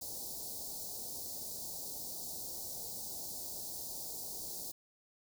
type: band-stop noise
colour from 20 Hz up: white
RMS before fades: -43 dBFS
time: 0.01-4.72 s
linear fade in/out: 10 ms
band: 850 to 4200 Hz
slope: 48 dB/octave
effects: none